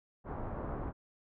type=low-pass noise; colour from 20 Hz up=pink; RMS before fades=-39 dBFS; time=0.24-0.93 s; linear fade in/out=50 ms; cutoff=1200 Hz; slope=24 dB/octave; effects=none